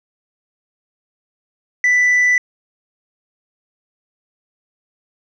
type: tone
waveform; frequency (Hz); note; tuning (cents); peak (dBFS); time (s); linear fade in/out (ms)
sine; 1982; B6; +6; -8; 1.84-2.38; 2
effects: tanh soft clip ceiling -10 dBFS